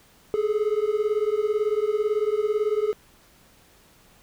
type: beating tone pair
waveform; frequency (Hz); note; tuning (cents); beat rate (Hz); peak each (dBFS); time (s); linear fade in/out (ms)
triangle; 415.1 / 433.1; G#4 / A4; -1 / -27; 18; -22; 0.34-2.93; 0
effects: pink hiss -56 dBFS RMS until 4.22 s